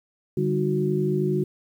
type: tone cluster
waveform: sine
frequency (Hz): 147.7 / 197.1 / 313.8 / 366.8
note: D3 / G3 / D#4 / F#4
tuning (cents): +10 / +10 / +15 / -15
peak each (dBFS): -25 / -27 / -32 / -24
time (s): 0.37-1.44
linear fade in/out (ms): 5
effects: 9-bit